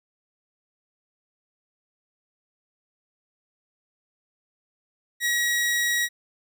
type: tone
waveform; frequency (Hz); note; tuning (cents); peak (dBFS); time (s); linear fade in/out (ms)
sawtooth; 1909; A#6; +41; -18; 5.2-6.09; 50
effects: none